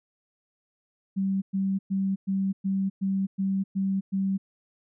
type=tone bursts; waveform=sine; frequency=193.5 Hz; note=G3; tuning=22 cents flat; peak=-23 dBFS; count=9; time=1.16-4.38 s; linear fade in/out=20 ms; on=260 ms; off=110 ms; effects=none